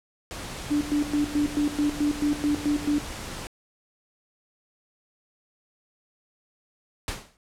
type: noise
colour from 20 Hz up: pink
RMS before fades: -36 dBFS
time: 0.31-3.47 s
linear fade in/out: 0 ms
type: tone with tremolo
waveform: sine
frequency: 293.7 Hz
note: D4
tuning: in tune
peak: -20 dBFS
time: 0.7-3.01 s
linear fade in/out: 20 ms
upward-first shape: square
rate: 4.6 Hz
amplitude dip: 80%
type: noise with exponential decay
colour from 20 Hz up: pink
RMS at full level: -27 dBFS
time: 7.08-7.37 s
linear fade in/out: 1 ms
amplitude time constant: 61 ms
effects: low-pass 10000 Hz 12 dB/octave